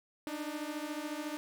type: beating tone pair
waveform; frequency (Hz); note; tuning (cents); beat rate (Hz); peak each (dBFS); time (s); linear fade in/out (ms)
sawtooth; 293.7 / 307.7; D4 / D#4; 0 / -19; 14; -36 / -36; 0.27-1.37; 0
effects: none